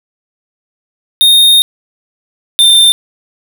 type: tone pair in turn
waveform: square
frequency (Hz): 3690 / 3591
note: A#7 / A7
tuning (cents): -18 / +35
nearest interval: unison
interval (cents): 47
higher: first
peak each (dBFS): -4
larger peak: neither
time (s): 1.21-1.62 / 2.59-2.92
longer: first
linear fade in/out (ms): 0
effects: none